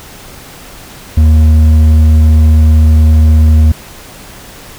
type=tone with hard clipping; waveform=sine; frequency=78 Hz; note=D#2; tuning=5 cents sharp; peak=-4 dBFS; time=1.17-3.72 s; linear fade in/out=5 ms; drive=5 dB; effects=pink hiss -32 dBFS RMS until 4.78 s